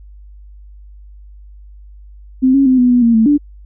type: tone with pitch steps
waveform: sine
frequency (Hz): 259.6 / 274.6 / 258.1 / 247.7 / 245.3 / 232.4 / 222.5 / 291.6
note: C4 / C#4 / C4 / B3 / B3 / A#3 / A3 / D4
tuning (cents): -13 / -16 / -23 / +5 / -12 / -5 / +20 / -12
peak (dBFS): -7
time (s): 2.42-3.38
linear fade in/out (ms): 20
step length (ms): 120
effects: added 50 Hz sine -35 dBFS peak until 3.65 s